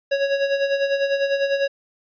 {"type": "tone with tremolo", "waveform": "square", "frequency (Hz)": 554.4, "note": "C#5", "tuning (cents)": 0, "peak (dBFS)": -17, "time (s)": [0.11, 1.68], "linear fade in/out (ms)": 10, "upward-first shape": "sine", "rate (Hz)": 10, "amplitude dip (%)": 60, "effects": ["resampled to 11025 Hz"]}